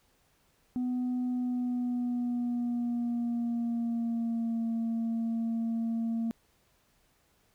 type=tone with pitch glide; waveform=sine; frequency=249.2 to 228.5 Hz; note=B3 to A#3; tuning=+16 to -34 cents; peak=-26 dBFS; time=0.76-6.31 s; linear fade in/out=0 ms; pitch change=-150 cents; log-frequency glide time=1.27-4.66 s; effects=tanh soft clip ceiling -27 dBFS + pink hiss -69 dBFS RMS until 7.54 s